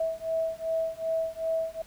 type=beating tone pair; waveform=sine; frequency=649 / 651.6 Hz; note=E5 / E5; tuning=-27 / -20 cents; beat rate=2.6 Hz; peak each=-30 dBFS; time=0-1.82 s; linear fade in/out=5 ms; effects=pink hiss -54 dBFS RMS until 1.86 s